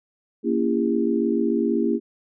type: chord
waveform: sine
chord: A# diminished seventh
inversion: none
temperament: just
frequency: 233.1 / 279.7 / 335.6 / 402.8 Hz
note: A#3 / C#4 / E4 / G4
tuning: 0 / +16 / +31 / +47 cents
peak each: -23 / -26 / -24 / -25 dBFS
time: 0.43-2 s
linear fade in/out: 50 ms
effects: none